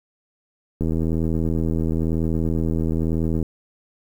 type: click train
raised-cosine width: 3 ms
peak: -11 dBFS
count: 213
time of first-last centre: 0.81-3.427 s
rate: 81 Hz
effects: 8-bit